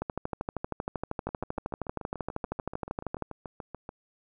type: two click trains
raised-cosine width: 1 ms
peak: -24 / -17 dBFS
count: 19 / 42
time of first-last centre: 1.29-3.891 / 0.02-3.223 s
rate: 6.92 / 12.8 Hz
effects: none